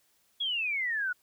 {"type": "exponential sweep", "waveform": "sine", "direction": "down", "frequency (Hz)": [3389, 1435], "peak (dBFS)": -28, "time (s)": [0.4, 1.13], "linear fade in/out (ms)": 10, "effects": ["white hiss -69 dBFS RMS until 1.22 s"]}